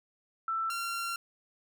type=tone pair in turn; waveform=sine / sawtooth; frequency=1331 / 1374 Hz; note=E6 / F6; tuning=+16 / -29 cents; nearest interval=minor second; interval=55 cents; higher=second; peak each=-29 / -29 dBFS; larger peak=neither; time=0.48-0.7 / 0.7-1.16 s; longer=second; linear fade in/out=2 ms; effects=none